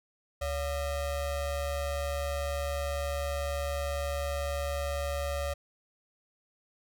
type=ring-modulated tone; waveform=square; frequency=320 Hz; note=D#4; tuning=49 cents sharp; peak=-28 dBFS; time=0.41-5.54 s; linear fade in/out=10 ms; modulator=249 Hz; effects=none